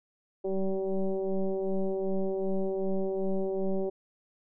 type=tone with frequency modulation; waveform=sine; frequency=190.7 Hz; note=G3; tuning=47 cents flat; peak=-26 dBFS; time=0.44-3.9 s; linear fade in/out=10 ms; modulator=192 Hz; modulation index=1.9; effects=none